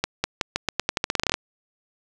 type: accelerating click train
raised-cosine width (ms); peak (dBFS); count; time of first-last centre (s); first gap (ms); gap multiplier
0.2; -4; 17; 0.04-1.341; 200; 0.86
effects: none